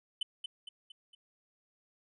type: tone with echo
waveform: triangle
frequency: 3032 Hz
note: F#7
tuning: 42 cents sharp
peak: -29 dBFS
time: 0.21-0.23 s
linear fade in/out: 5 ms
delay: 230 ms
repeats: 4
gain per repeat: -6 dB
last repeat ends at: 1.15 s
effects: resampled to 24000 Hz